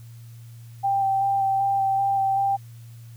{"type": "tone with vibrato", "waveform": "sine", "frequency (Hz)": 784, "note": "G5", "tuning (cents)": 0, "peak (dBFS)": -19, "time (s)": [0.83, 2.57], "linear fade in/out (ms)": 20, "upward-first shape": "square", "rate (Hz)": 2.6, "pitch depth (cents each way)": 12, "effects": ["added 116 Hz sine -40 dBFS peak until 3.16 s", "white hiss -57 dBFS RMS until 3.16 s"]}